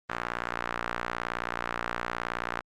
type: tone with band-pass filter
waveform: sawtooth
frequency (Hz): 59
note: A#1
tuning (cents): +22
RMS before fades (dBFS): -34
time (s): 0.09-2.61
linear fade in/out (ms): 10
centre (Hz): 1400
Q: 1.7
effects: Opus 24 kbps